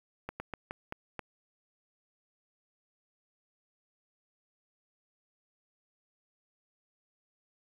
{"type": "slowing click train", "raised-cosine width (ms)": 0.5, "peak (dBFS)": -22, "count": 6, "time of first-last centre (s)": [0.29, 1.193], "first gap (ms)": 110, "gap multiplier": 1.25, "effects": ["9-bit"]}